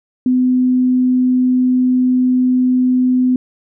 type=tone; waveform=sine; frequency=253.1 Hz; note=B3; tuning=43 cents sharp; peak=-10 dBFS; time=0.26-3.36 s; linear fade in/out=2 ms; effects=none